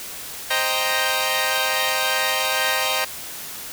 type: chord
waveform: 10% pulse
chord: C minor seventh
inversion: none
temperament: equal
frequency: 523.3 / 622.3 / 784 / 932.3 Hz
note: C5 / Eb5 / G5 / Bb5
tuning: 0 / 0 / 0 / 0 cents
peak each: -17 dBFS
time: 0.5-3.05 s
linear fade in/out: 10 ms
effects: white hiss -34 dBFS RMS until 3.72 s